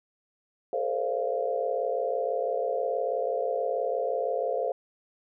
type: tone cluster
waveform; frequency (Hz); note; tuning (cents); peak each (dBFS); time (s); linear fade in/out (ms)
sine; 420.4 / 458.9 / 525 / 584 / 693; G#4 / A#4 / C5 / D5 / F5; +21 / -27 / +6 / -10 / -14; -35 / -33 / -29 / -36 / -32; 0.73-4.72; 2
effects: none